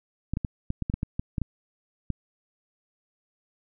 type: clicks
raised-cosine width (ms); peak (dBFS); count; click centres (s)
5; -15; 12; 0.336 / 0.371 / 0.448 / 0.704 / 0.823 / 0.899 / 0.94 / 1.031 / 1.195 / 1.382 / 1.417 / 2.103
effects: none